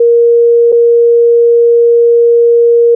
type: tone with dropouts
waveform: sine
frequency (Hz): 470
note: A#4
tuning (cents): +14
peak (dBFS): -3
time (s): 0-2.95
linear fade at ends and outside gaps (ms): 5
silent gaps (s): 0.72-0.724
effects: none